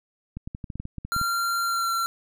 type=clicks; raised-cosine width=5 ms; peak=-21 dBFS; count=12; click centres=0.37 / 0.475 / 0.549 / 0.642 / 0.702 / 0.756 / 0.8 / 0.854 / 0.983 / 1.05 / 1.164 / 1.214 s
type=tone with pitch glide; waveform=square; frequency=1379 to 1360.8 Hz; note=F6 to F6; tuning=-22 to -45 cents; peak=-24 dBFS; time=1.12-2.06 s; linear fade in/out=0 ms; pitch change=-23 cents; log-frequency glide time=1.65-1.9 s
effects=none